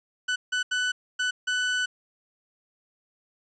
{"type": "tone bursts at uneven times", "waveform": "30% pulse", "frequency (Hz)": 1494, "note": "F#6", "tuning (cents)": 16, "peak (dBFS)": -21, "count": 5, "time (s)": [[0.28, 0.36], [0.52, 0.63], [0.71, 0.92], [1.19, 1.31], [1.47, 1.86]], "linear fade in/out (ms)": 10, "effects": ["resampled to 16000 Hz", "10-bit"]}